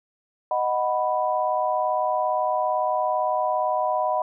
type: chord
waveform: sine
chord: B major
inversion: first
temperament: equal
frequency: 622.3 / 740 / 987.8 Hz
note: D#5 / F#5 / B5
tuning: 0 / 0 / 0 cents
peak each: -25 dBFS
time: 0.51-4.22 s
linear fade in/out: 2 ms
effects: none